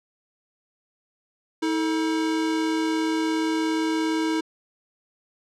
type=tone pair together; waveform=square; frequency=319.6 / 440 Hz; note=D#4 / A4; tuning=+47 / 0 cents; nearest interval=tritone; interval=553 cents; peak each=-23 / -32 dBFS; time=1.62-4.41 s; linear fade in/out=10 ms; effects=low-pass 7000 Hz 12 dB/octave